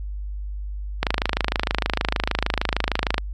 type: click train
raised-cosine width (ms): 0.3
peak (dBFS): -3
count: 58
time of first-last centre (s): 1.03-3.181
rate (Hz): 26.5
effects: added 50 Hz sine -27 dBFS peak until 3.33 s + MP3 64 kbps